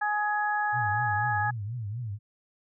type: harmonic tone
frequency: 418.7 Hz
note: G#4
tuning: 14 cents sharp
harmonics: 2 / 3 / 4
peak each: -27 / -35 / -29 dBFS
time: 0.01-1.51 s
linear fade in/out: 10 ms
type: tone with vibrato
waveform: sine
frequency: 111.5 Hz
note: A2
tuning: 23 cents sharp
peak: -31 dBFS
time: 0.72-2.19 s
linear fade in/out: 50 ms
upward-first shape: triangle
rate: 4.1 Hz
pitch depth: 230 cents each way
effects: none